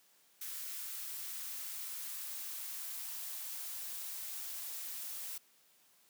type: noise with high-pass filter sweep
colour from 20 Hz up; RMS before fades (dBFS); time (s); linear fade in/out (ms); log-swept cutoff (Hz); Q
blue; -43; 0.41-5.38; 5; 1300 to 450; 1.2
effects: white hiss -68 dBFS RMS until 6.09 s + high-pass 150 Hz 12 dB/octave